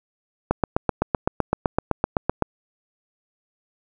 click train, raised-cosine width 1 ms, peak -4 dBFS, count 16, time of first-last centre 0.51-2.423 s, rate 7.84 Hz, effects none

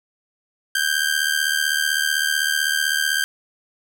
sawtooth ring-modulated tone, 1575 Hz, G6, 8 cents sharp, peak -12 dBFS, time 0.75-3.24 s, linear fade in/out 0 ms, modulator 37.9 Hz, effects none

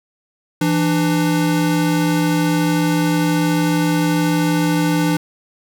square tone pair together, 167.1 / 298.1 Hz, E3 / D4, +24 / +26 cents, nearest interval minor seventh, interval 1002 cents, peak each -18 dBFS, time 0.61-5.17 s, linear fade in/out 5 ms, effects none

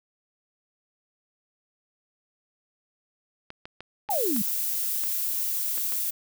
clicks, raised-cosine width 0.3 ms, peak -23 dBFS, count 8, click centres 3.504 / 3.655 / 3.806 / 4.089 / 4.364 / 5.037 / 5.778 / 5.923 s
sine exponential sweep, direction down, 880 to 188.7 Hz, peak -25 dBFS, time 4.09-4.42 s, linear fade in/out 5 ms
violet noise, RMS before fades -28 dBFS, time 4.1-6.11 s, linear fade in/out 10 ms
effects none

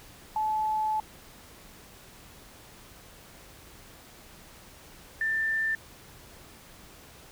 sine tone pair in turn, 864 / 1781.7 Hz, A5 / A6, -32 / +21 cents, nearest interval octave + minor second, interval 1253 cents, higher second, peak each -25 dBFS, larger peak neither, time 0.36-1 / 5.21-5.75 s, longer first, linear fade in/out 2 ms, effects pink hiss -51 dBFS RMS until 7.31 s

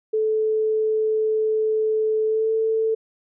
sine tone with pitch glide, 435.4 to 443.5 Hz, A4 to A4, -18 to +14 cents, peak -18 dBFS, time 0.13-2.95 s, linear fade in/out 10 ms, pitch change +32 cents, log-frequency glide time 2.25-2.51 s, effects none

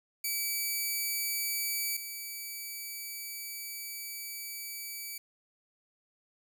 5% pulse tone pair in turn, 2300 / 2300 Hz, D7 / D7, -37 / -37 cents, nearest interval unison, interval 0 cents, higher neither, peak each -21 / -29 dBFS, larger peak first, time 0.24-1.97 / 1.97-5.18 s, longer second, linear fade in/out 5 ms, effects none

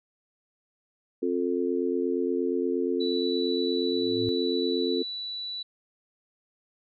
harmonic tone, 88.5 Hz, F2, 23 cents sharp, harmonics 3 / 4 / 5, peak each -29 / -28 / -29 dBFS, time 1.22-5.03 s, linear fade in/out 10 ms
sine tone, 3951 Hz, B7, in tune, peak -32 dBFS, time 3-5.63 s, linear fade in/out 10 ms
sine tone with exponential growth, 110 Hz, A2, in tune, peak -29 dBFS, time 3.78-4.29 s, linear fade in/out 0 ms, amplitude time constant 110 ms
effects none

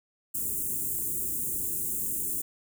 white band-stop noise, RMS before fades -31 dBFS, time 0.34-2.42 s, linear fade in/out 10 ms, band 400 to 7400 Hz, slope 48 dB/octave, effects none

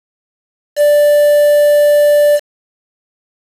triangle tone with quantisation, 587.3 Hz, D5, in tune, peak -4 dBFS, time 0.76-2.4 s, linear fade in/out 50 ms, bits 4, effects resampled to 32000 Hz

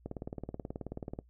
click train, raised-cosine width 2 ms, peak -25 dBFS, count 22, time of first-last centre 0.06-1.189 s, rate 18.6 Hz, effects noise-tail reverb RT60 0.1 s tail -20 dB re dry + added 60 Hz sine -59 dBFS peak until 1.29 s

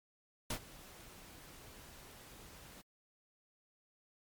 pink noise with ADSR envelope, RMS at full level -36 dBFS, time 0.5-2.82 s, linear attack 6 ms, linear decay 80 ms, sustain -19 dB, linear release 12 ms, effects MP3 96 kbps

